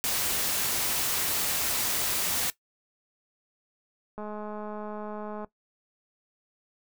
white noise, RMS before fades -28 dBFS, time 0.04-2.5 s, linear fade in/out 0 ms
click train, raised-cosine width 1 ms, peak -25 dBFS, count 268, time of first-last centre 4.18-5.445 s, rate 211 Hz
effects noise-tail reverb RT60 0.1 s tail -17 dB re dry

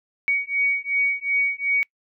sine beating tone pair, 2246 / 2248.7 Hz, C#7 / C#7, +22 / +24 cents, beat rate 2.7 Hz, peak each -23 dBFS, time 0.28-1.83 s, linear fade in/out 0 ms, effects noise-tail reverb RT60 0.1 s tail -25 dB re dry

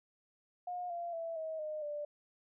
sine tone with pitch steps, 716 / 688.8 / 662.7 / 637.5 / 613.3 / 590 Hz, F5 / F5 / E5 / D#5 / D#5 / D5, +43 / -24 / +9 / +42 / -25 / +8 cents, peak -37 dBFS, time 0.67-2.05 s, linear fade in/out 5 ms, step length 230 ms, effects none

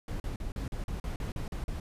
brown noise bursts, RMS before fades -35 dBFS, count 11, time 0.08-1.8 s, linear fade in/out 2 ms, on 120 ms, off 40 ms, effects resampled to 32000 Hz

